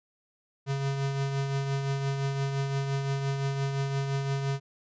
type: tone with tremolo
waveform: square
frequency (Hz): 137.7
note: C#3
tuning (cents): -11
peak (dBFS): -26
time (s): 0.66-4.6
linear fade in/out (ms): 50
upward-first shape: triangle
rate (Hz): 5.8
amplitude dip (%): 45
effects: resampled to 16000 Hz